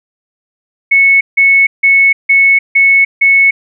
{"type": "tone bursts", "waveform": "sine", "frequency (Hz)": 2204, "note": "C#7", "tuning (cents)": -11, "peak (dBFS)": -4, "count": 6, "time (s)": [0.91, 3.51], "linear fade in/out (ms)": 10, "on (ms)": 300, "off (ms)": 160, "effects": []}